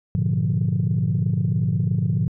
sine chord, G# diminished seventh, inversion none, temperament equal with one note detuned, 103.83 / 120.72 / 146.83 / 174.61 Hz, G#2 / B2 / D3 / F3, 0 / -39 / 0 / 0 cents, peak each -23 dBFS, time 0.15-2.28 s, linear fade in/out 0 ms, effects tanh soft clip ceiling -12 dBFS

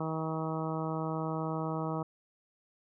harmonic tone, 159.3 Hz, D#3, 41 cents sharp, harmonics 1 / 2 / 3 / 4 / 5 / 6 / 7 / 8, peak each -35 / -38 / -40 / -41 / -42 / -43 / -43 / -44 dBFS, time 0-2.03 s, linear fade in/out 5 ms, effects none

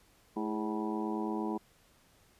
harmonic tone with a mistuned harmonic, 108.6 Hz, A2, 22 cents flat, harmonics 2 / 3 / 4 / 5 / 6 / 7 / 8 / 9, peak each -36 / -36 / -40 / -50 / -50 / -43 / -46 / -42 dBFS, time 0.36-1.58 s, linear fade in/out 10 ms, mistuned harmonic 4, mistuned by -80 cents, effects pink hiss -65 dBFS RMS until 2.39 s + resampled to 32000 Hz

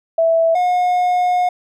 sine / triangle tone pair in turn, 658 / 720.7 Hz, E5 / F#5, -3 / -46 cents, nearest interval major second, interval 157 cents, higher second, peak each -11 dBFS, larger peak neither, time 0.18-0.55 / 0.55-1.49 s, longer second, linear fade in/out 5 ms, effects none

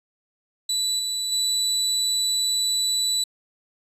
30% pulse tone with level steps, 3961 Hz, B7, 4 cents sharp, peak -19 / -22 / -18 dBFS, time 0.69-3.24 s, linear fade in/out 5 ms, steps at 0.99 / 1.32 s, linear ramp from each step 2 ms, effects resampled to 32000 Hz

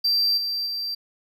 triangle tone with level steps, 4699 Hz, D8, in tune, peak -17 / -23 / -25 dBFS, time 0.04-0.95 s, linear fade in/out 10 ms, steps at 0.37 / 0.66 s, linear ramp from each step 10 ms, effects none

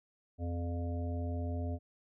harmonic tone with a mistuned harmonic, 85.8 Hz, F2, 30 cents flat, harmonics 1 / 3 / 5 / 7 / 8, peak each -34 / -41 / -48 / -46 / -49 dBFS, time 0.38-1.79 s, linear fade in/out 50 ms, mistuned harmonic 8, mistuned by +49 cents, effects none

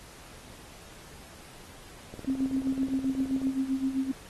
click train, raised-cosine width 2 ms, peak -28 dBFS, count 26, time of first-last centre 2.14-3.47 s, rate 18.8 Hz
sine tone with tremolo, 266.2 Hz, C4, 30 cents sharp, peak -23 dBFS, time 2.27-4.12 s, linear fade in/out 10 ms, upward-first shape sine, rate 7.7 Hz, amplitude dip 75%
effects pink hiss -50 dBFS RMS until 4.29 s + AAC 32 kbps

